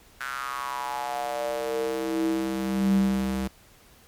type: tone with high-pass filter sweep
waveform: square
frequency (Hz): 65.41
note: C2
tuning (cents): 0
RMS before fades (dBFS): -27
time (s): 0.2-3.48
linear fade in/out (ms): 10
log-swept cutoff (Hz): 1500 to 130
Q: 5.8
effects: pink hiss -55 dBFS RMS until 4.07 s + MP3 96 kbps